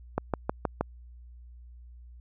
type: click train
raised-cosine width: 1 ms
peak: -12 dBFS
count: 5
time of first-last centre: 0.18-0.81 s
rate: 6.35 Hz
effects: added 60 Hz sine -46 dBFS peak until 2.2 s